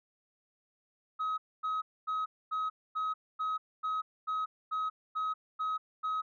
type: tone bursts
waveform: sine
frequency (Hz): 1271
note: D#6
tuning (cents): +36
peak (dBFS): -28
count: 12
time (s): 1.19-6.22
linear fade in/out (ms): 20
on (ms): 190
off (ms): 250
effects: tanh soft clip ceiling -29 dBFS